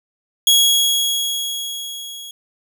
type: tone with level ramp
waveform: sawtooth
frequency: 3322 Hz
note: G#7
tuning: in tune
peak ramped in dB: -6 to -29 dBFS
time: 0.47-2.31 s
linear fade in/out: 2 ms
effects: none